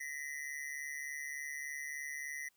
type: ring-modulated tone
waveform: square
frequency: 1952 Hz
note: B6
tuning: 21 cents flat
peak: -38 dBFS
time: 0-2.49 s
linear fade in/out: 10 ms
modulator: 71.7 Hz
effects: white hiss -75 dBFS RMS until 2.56 s